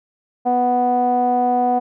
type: tone with low-pass filter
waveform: sawtooth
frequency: 246.9 Hz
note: B3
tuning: in tune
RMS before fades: -17 dBFS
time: 0.45-1.8 s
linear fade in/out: 20 ms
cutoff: 730 Hz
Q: 7.4
effects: none